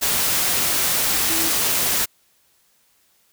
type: tone in noise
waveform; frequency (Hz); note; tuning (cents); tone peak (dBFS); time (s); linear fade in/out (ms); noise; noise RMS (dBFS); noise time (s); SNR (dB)
sine; 325.9; E4; -20; -28; 1.29-1.5; 20; white; -20; 0.01-2.06; -11
effects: white hiss -61 dBFS RMS until 3.32 s